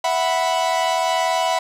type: chord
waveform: 45% pulse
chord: E suspended second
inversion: none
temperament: equal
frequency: 659.3 / 740 / 987.8 Hz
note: E5 / F#5 / B5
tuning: 0 / 0 / 0 cents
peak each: -22 dBFS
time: 0.04-1.59 s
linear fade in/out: 5 ms
effects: low-pass 8000 Hz 12 dB/octave + 8-bit